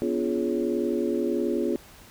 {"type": "tone cluster", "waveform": "sine", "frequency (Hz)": [245.6, 287.1, 345.8, 416.8, 557], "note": ["B3", "D4", "F4", "G#4", "C#5"], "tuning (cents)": [-9, -39, -17, 6, 8], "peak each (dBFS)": [-29, -32, -27, -29, -35], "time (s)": [0.02, 1.76], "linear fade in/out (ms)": 0, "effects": ["pink hiss -50 dBFS RMS until 2.1 s"]}